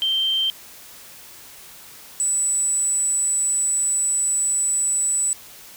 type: tone pair in turn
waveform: sine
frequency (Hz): 3136 / 7937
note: G7 / B8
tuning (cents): 0 / +8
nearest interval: octave + major third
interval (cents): 1608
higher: second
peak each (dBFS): -18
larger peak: neither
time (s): 0.02-0.5 / 2.2-5.33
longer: second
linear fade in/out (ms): 0
effects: white hiss -43 dBFS RMS until 5.76 s